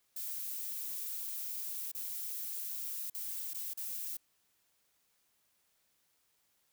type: noise with dropouts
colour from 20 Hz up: violet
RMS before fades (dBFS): -40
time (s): 0.16-4.17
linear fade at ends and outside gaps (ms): 5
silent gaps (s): 1.917-1.948 / 3.1-3.146 / 3.535-3.544 / 3.736-3.773
effects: white hiss -75 dBFS RMS until 6.72 s